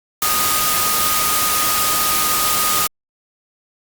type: tone in noise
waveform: sine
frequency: 1240 Hz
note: D#6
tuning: 6 cents flat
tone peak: -21 dBFS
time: 0.22-2.87 s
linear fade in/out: 2 ms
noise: white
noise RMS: -18 dBFS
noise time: 0.22-2.87 s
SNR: -6 dB
effects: Opus 48 kbps